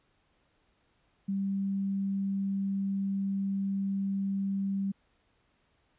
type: tone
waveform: sine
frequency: 196 Hz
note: G3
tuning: in tune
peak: -28 dBFS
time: 1.28-4.92 s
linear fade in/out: 10 ms
effects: pink hiss -71 dBFS RMS until 5.98 s + resampled to 8000 Hz